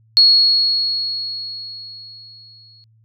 sine tone with exponential decay, 4330 Hz, C#8, 41 cents flat, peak -6 dBFS, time 0.17-2.84 s, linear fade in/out 0 ms, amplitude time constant 580 ms, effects added 111 Hz sine -51 dBFS peak until 3.04 s

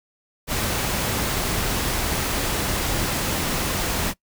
pink noise, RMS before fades -24 dBFS, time 0.47-4.14 s, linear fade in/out 50 ms, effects noise-tail reverb RT60 0.1 s tail -21 dB re dry

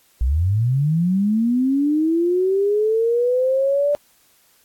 sine linear sweep, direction up, 56.5 to 587.3 Hz, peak -15 dBFS, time 0.21-3.95 s, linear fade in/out 0 ms, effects white hiss -57 dBFS RMS until 4.64 s + AAC 64 kbps

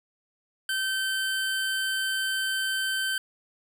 25% pulse tone, 1546 Hz, G6, 24 cents flat, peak -22 dBFS, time 0.69-3.18 s, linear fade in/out 2 ms, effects none

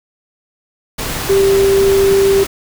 sine tone in noise, 392 Hz, G4, in tune, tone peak -8 dBFS, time 1.29-2.44 s, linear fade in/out 10 ms, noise pink, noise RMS -21 dBFS, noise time 0.98-2.47 s, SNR +10 dB, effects none

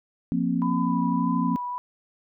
sine chord, F suspended fourth, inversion none, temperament equal with one note detuned, 174.61 / 233.1 / 265.6 Hz, F3 / Bb3 / C4, 0 / 0 / +26 cents, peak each -26 dBFS, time 0.32-1.56 s, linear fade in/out 0 ms
sine tone with vibrato, 994 Hz, B5, 11 cents sharp, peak -28 dBFS, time 0.62-1.78 s, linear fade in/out 0 ms, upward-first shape sine, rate 1.7 Hz, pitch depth 24 cents each way
effects none

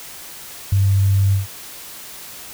sine tone with ADSR envelope, 98.1 Hz, G2, 2 cents sharp, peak -10 dBFS, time 0.72-1.47 s, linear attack 7 ms, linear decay 6 ms, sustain -2 dB, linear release 140 ms, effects white hiss -36 dBFS RMS until 2.53 s

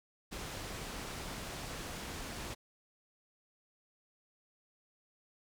pink low-pass noise, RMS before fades -43 dBFS, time 0.31-2.55 s, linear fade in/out 20 ms, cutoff 9500 Hz, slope 12 dB/octave, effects none

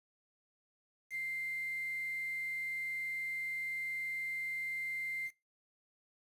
sine tone with quantisation, 2093 Hz, C7, in tune, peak -36 dBFS, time 1.1-5.31 s, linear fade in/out 50 ms, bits 9, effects noise-tail reverb RT60 0.2 s tail -19 dB re dry + resampled to 32000 Hz

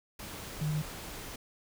sine tone in noise, 152.5 Hz, D#3, 34 cents flat, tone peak -29 dBFS, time 0.61-0.82 s, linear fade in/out 5 ms, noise pink, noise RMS -43 dBFS, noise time 0.19-1.36 s, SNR +11 dB, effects none

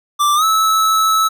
square tone with pitch glide, 1174.7 to 1303.4 Hz, D6 to E6, 0 to -20 cents, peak -12 dBFS, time 0.19-1.29 s, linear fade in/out 20 ms, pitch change +180 cents, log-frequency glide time 0.35-0.44 s, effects none

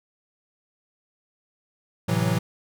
square chord, F# half-diminished seventh, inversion first, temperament equal, 110 / 130.81 / 164.81 / 185 Hz, A2 / C3 / E3 / F#3, 0 / 0 / 0 / 0 cents, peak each -26 / -29 / -26 / -28 dBFS, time 2.08-2.39 s, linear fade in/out 10 ms, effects none

